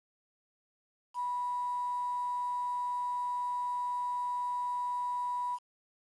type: tone with quantisation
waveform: sine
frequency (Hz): 982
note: B5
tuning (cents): -10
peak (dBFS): -31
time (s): 1.14-5.59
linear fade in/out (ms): 50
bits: 9
effects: resampled to 24000 Hz